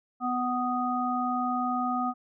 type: harmonic tone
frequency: 248.6 Hz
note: B3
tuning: 12 cents sharp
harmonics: 1 / 3 / 5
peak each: -30 / -30 / -30 dBFS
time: 0.2-2.14 s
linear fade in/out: 50 ms
effects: none